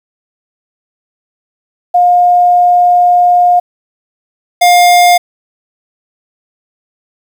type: tone pair in turn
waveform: sine / square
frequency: 711 / 707.4 Hz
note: F5 / F5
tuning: +31 / +22 cents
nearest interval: unison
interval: 9 cents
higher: first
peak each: -4 dBFS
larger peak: neither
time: 1.94-3.6 / 4.61-5.18 s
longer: first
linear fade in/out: 10 ms
effects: 7-bit